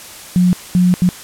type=tone bursts at uneven times; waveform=sine; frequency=180 Hz; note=F#3; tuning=47 cents flat; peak=-8 dBFS; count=3; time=0.36-0.53 / 0.75-0.94 / 1.02-1.09 s; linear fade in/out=0 ms; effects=white hiss -34 dBFS RMS until 1.23 s + low-pass 12000 Hz 12 dB/octave